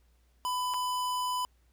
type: tone with dropouts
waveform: square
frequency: 999 Hz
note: B5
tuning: 20 cents sharp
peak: -30 dBFS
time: 0.45-1.45 s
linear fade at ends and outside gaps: 0 ms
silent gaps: 0.738-0.742 s
effects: added 60 Hz sine -63 dBFS peak until 1.72 s + pink hiss -73 dBFS RMS until 1.72 s